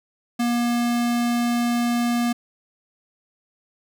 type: tone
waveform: square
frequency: 238.6 Hz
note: A#3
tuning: 41 cents sharp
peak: -20 dBFS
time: 0.39-2.33 s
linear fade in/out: 10 ms
effects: none